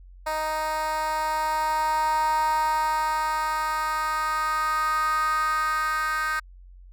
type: tone with high-pass filter sweep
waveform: 10% pulse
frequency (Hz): 311.1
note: D#4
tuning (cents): 0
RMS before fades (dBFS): -25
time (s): 0.26-6.4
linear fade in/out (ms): 10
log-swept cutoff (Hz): 750 to 1400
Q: 6.2
effects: added 45 Hz sine -44 dBFS peak until 6.92 s